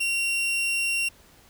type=tone; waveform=40% pulse; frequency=2750 Hz; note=F7; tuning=27 cents flat; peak=-22 dBFS; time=0-1.09 s; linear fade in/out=10 ms; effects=pink hiss -55 dBFS RMS until 1.49 s